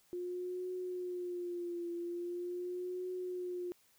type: tone with vibrato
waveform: sine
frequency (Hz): 354.7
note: F4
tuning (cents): +27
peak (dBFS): -37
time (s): 0.13-3.72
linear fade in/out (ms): 0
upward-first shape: triangle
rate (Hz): 0.42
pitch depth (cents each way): 58
effects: white hiss -69 dBFS RMS until 3.98 s